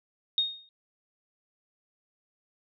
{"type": "tone with exponential decay", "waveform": "sine", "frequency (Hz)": 3711, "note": "A#7", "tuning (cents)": -9, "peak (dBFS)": -20, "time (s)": [0.38, 0.69], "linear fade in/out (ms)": 1, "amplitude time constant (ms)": 67, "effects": []}